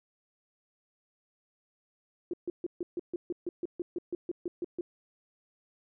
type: tone bursts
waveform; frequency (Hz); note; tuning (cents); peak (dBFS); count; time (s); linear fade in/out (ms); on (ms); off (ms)
sine; 349.2; F4; 0; -30; 16; 2.31-4.81; 2; 25; 140
effects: none

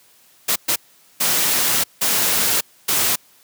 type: noise bursts at uneven times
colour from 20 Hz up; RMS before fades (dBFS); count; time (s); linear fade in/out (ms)
white; -18; 5; 0.48-0.56 / 0.68-0.76 / 1.2-1.84 / 2.01-2.61 / 2.88-3.16; 10
effects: white hiss -53 dBFS RMS until 3.43 s + high-pass 100 Hz 12 dB/octave

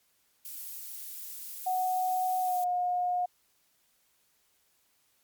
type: noise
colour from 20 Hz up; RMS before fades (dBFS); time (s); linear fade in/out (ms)
violet; -41; 0.45-2.64; 2
type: tone with pitch glide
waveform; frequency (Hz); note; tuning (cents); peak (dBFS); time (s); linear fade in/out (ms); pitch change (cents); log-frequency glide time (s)
sine; 740 to 718.1; F#5 to F5; 0 to +48; -26; 1.66-3.26; 10; -52; 2.41-2.65
effects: white hiss -70 dBFS RMS until 5.23 s + MP3 96 kbps

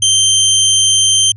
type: tone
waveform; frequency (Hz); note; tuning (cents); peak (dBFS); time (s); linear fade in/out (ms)
20% pulse; 3132; G7; -2; -3; 0.02-1.32; 5
effects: added 105 Hz sine -31 dBFS peak until 1.36 s + resampled to 24000 Hz

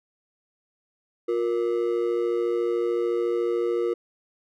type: ring-modulated tone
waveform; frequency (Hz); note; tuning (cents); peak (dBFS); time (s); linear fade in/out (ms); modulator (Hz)
triangle; 412.5; G#4; -12; -17; 1.28-3.94; 10; 56.9
effects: none

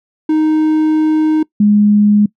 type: tone pair in turn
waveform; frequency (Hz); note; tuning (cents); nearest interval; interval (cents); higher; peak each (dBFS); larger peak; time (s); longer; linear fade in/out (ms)
triangle / sine; 311.1 / 207.6; D#4 / G#3; 0 / 0; perfect fifth; 700; first; -7 / -6; second; 0.29-1.43 / 1.6-2.26; first; 5
effects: noise-tail reverb RT60 0.1 s tail -22 dB re dry

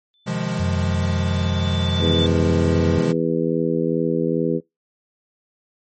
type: tone with exponential growth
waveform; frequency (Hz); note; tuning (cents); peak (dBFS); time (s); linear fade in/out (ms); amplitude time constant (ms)
sine; 3520; A7; 0; -19; 0.14-2.26; 0; 460
type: chord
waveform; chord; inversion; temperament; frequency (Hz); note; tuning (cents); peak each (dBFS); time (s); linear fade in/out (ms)
square; F minor seventh; second; equal with one note detuned; 127.97 / 155.56 / 174.61 / 207.7; C3 / Eb3 / F3 / Ab3; -38 / 0 / 0 / 0; -29 / -29 / -26 / -28; 0.26-3.13; 20
type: tone with pitch glide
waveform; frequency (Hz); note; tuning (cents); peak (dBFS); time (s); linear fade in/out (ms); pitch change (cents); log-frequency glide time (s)
sine; 89.5 to 88.57; F2 to F2; +43 to +25; -20; 0.59-2.99; 10; -18; 1.61-2.52
type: harmonic tone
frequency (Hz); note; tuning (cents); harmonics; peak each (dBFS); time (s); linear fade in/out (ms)
82.41; E2; 0; 2 / 3 / 4 / 5 / 6; -24 / -24 / -24 / -24 / -24; 1.99-4.61; 50
effects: noise-tail reverb RT60 0.2 s tail -24 dB re dry + MP3 32 kbps

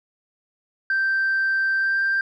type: tone with pitch glide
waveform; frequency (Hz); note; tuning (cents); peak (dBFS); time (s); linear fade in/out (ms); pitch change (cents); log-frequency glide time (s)
sine; 1565 to 1578.6; G6 to G6; -3 to +12; -17; 0.9-2.21; 2; +15; 1.77-1.97
effects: tanh soft clip ceiling -16 dBFS

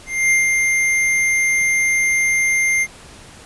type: tone with ADSR envelope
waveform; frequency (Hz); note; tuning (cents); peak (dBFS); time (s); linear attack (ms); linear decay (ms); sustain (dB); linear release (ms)
square; 2100; C7; +6; -12; 0.06-2.87; 250; 140; -3; 48
effects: pink hiss -41 dBFS RMS until 3.45 s + resampled to 24000 Hz

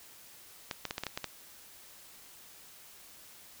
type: clicks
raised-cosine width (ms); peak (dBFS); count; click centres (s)
0.2; -17; 8; 0.712 / 0.853 / 0.909 / 0.981 / 1.036 / 1.067 / 1.175 / 1.243
effects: white hiss -54 dBFS RMS until 3.6 s

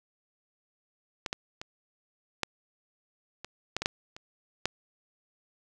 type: clicks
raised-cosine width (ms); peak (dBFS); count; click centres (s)
0.2; -15 / -14 / -21 / -10 / -22 / -12 / -15 / -7 / -26 / -9; 10; 1.262 / 1.329 / 1.615 / 2.433 / 3.446 / 3.766 / 3.82 / 3.859 / 4.165 / 4.656
effects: none

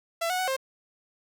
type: tone with pitch steps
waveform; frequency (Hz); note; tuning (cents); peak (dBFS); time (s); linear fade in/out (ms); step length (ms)
sawtooth; 670 / 733 / 744 / 530; E5 / F#5 / F#5 / C5; +28 / -16 / +9 / +22; -22; 0.21-0.566; 10; 89
effects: none

